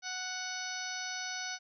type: harmonic tone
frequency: 740 Hz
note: F#5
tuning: in tune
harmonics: 1 / 2 / 3 / 4 / 5 / 6 / 7 / 8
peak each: -45 / -41 / -45 / -49 / -47 / -45 / -46 / -43 dBFS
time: 0.02-1.59 s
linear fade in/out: 50 ms
effects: none